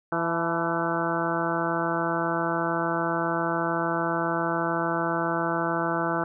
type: harmonic tone with a mistuned harmonic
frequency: 167 Hz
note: E3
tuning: 23 cents sharp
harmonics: 1 / 2 / 3 / 4 / 5 / 6 / 7 / 8 / 9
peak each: -33 / -30 / -34 / -31 / -32 / -35 / -34 / -32 / -33 dBFS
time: 0.12-6.24 s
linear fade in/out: 2 ms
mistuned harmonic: 5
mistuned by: +55 cents
effects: none